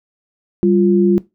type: tone pair together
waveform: sine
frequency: 196 / 349.2 Hz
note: G3 / F4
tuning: 0 / 0 cents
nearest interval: minor seventh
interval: 1000 cents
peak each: -13 / -12 dBFS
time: 0.63-1.18 s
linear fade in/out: 0 ms
effects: noise-tail reverb RT60 0.2 s tail -18 dB re dry